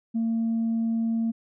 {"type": "tone", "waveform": "sine", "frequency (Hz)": 227.4, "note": "A#3", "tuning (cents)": -43, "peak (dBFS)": -21, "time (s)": [0.14, 1.32], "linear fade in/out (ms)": 20, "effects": ["tanh soft clip ceiling -20 dBFS"]}